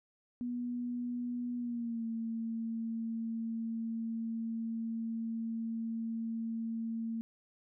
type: tone with pitch glide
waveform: sine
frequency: 243.3 to 227 Hz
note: B3 to A#3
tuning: -26 to -46 cents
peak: -34 dBFS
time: 0.41-7.21 s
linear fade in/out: 0 ms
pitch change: -120 cents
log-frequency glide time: 1.57-2.05 s
effects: none